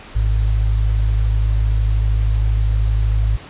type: tone pair together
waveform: sine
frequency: 52.8 / 105.6 Hz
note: G#1 / G#2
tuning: +29 / +29 cents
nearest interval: octave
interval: 1200 cents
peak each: -14 / -20 dBFS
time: 0.15-3.37 s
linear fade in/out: 10 ms
effects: pink hiss -38 dBFS RMS until 3.49 s + resampled to 8000 Hz